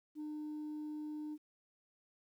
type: tone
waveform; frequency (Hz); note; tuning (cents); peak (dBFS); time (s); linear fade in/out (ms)
sine; 302.7; D#4; -48; -38; 0.15-1.38; 50
effects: tanh soft clip ceiling -39 dBFS + 12-bit